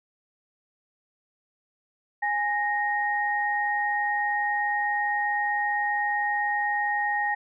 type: tone pair together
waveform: sine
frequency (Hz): 827.5 / 1864.7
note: G#5 / A#6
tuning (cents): -6 / 0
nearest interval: octave + major second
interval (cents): 1406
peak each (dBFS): -26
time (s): 2.22-7.35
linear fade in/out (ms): 10
effects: none